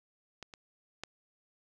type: clicks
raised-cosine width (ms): 0.2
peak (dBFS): -26 / -30 / -21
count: 3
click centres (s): 0.427 / 0.538 / 1.036
effects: none